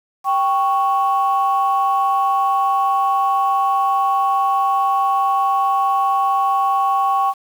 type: tone pair together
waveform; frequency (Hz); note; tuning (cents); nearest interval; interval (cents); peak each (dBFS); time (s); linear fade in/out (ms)
sine; 784 / 1108.7; G5 / C#6; 0 / 0; tritone; 600; -16; 0.24-7.34; 50
effects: tanh soft clip ceiling -8 dBFS + 7-bit